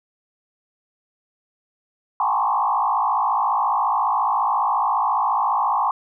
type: tone with frequency modulation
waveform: sine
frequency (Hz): 955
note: A#5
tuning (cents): +42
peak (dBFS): -17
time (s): 2.2-5.91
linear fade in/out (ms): 2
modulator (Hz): 54.5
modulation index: 3.3
effects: none